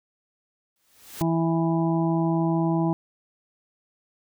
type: noise with exponential growth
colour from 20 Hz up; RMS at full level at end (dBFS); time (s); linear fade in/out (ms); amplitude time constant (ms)
white; -35; 0.76-1.22; 1; 100
type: harmonic tone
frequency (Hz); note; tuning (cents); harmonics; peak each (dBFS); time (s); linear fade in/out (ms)
164.81; E3; 0; 1 / 2 / 4 / 5 / 6; -23 / -24 / -32 / -32 / -34; 1.21-2.93; 0
effects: none